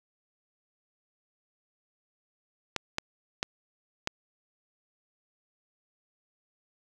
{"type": "clicks", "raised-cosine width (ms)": 0.2, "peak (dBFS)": -11, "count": 4, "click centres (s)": [2.763, 2.984, 3.429, 4.074], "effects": []}